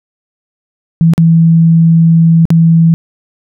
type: tone with dropouts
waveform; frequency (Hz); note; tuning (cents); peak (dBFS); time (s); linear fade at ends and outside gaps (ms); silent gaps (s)
sine; 164.81; E3; 0; -3; 1.01-2.94; 0; 1.136-1.179 / 2.454-2.504
effects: none